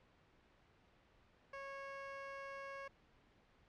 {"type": "tone", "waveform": "15% pulse", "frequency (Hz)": 550, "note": "C#5", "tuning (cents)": -14, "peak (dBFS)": -40, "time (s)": [1.53, 2.88], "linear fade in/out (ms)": 5, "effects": ["pink hiss -70 dBFS RMS until 3.68 s", "low-pass 3000 Hz 12 dB/octave"]}